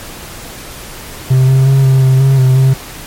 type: tone with pitch steps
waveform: triangle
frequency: 130.3 / 132.8 / 135.3 / 132.7 / 131.3 / 135 / 129.8 / 132.6 Hz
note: C3 / C3 / C#3 / C3 / C3 / C#3 / C3 / C3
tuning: -7 / +26 / -42 / +25 / +6 / -45 / -13 / +23 cents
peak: -3 dBFS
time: 1.3-2.74 s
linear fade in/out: 10 ms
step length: 180 ms
effects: pink hiss -29 dBFS RMS until 3.06 s + MP3 64 kbps